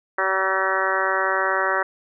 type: harmonic tone with a mistuned harmonic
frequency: 190.5 Hz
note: G3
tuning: 49 cents flat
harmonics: 2 / 3 / 4 / 5 / 6 / 7 / 8 / 9 / 10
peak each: -29 / -27 / -30 / -28 / -27 / -27 / -26 / -29 / -28 dBFS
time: 0.18-1.83 s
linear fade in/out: 5 ms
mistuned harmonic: 9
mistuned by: +16 cents
effects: none